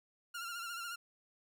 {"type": "tone with vibrato", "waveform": "sawtooth", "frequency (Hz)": 1389, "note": "F6", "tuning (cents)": -10, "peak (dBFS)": -37, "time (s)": [0.34, 0.96], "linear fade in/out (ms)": 10, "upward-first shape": "sine", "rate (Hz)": 14, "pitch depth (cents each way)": 51, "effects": []}